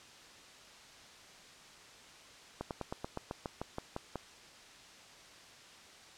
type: slowing click train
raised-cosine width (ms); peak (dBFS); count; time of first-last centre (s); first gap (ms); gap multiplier
1; -23; 12; 2.61-4.157; 98; 1.07
effects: white hiss -55 dBFS RMS until 6.17 s + low-pass 6000 Hz 12 dB/octave